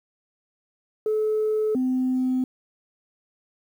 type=tone pair in turn; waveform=sine; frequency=431.2 / 256.4 Hz; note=A4 / C4; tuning=-35 / -35 cents; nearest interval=major sixth; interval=900 cents; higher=first; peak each=-19 dBFS; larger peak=neither; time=1.06-1.75 / 1.75-2.44 s; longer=neither; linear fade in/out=2 ms; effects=tanh soft clip ceiling -17 dBFS + 9-bit